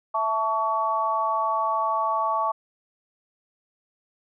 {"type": "chord", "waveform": "sine", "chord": "A major", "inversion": "second", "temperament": "equal with one note detuned", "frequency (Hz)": [659.3, 880, 1127.5], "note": ["E5", "A5", "C#6"], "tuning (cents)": [0, 0, 29], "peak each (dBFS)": [-29, -26, -24], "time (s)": [0.14, 2.52], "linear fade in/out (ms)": 10, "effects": []}